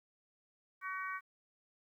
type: harmonic tone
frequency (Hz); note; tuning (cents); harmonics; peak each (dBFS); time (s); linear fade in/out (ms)
377.5; F#4; +35; 3 / 4 / 5 / 6; -41 / -43 / -45 / -47; 0.81-1.21; 50
effects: 12-bit